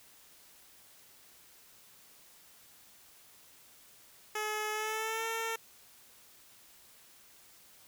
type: tone with pitch glide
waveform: 10% pulse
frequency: 426.9 to 452.3 Hz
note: G#4 to A4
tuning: +48 to +48 cents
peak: -25 dBFS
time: 4.35-5.56 s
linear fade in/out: 5 ms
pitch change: +100 cents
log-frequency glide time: 4.72-5.27 s
effects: white hiss -59 dBFS RMS until 7.87 s